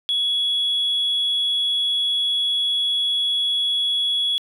sine tone, 3365 Hz, G#7, 22 cents sharp, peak -17 dBFS, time 0.09-4.38 s, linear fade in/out 0 ms, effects tanh soft clip ceiling -15 dBFS + 9-bit

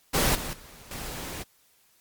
pink noise with level steps, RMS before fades -23 / -34 / -48 / -36 dBFS, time 0.13-1.44 s, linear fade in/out 20 ms, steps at 0.35 / 0.53 / 0.91 s, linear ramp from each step 2 ms, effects white hiss -63 dBFS RMS until 2 s + MP3 96 kbps

